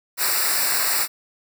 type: noise with comb filter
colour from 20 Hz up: white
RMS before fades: -21 dBFS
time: 0.17-1.08 s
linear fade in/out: 50 ms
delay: 0.31 ms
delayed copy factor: -0.95
effects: none